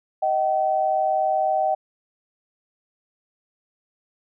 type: tone pair together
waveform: sine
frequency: 625.9 / 766 Hz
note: D#5 / G5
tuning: +10 / -40 cents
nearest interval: minor third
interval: 350 cents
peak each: -23 / -20 dBFS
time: 0.22-1.75 s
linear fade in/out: 10 ms
effects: none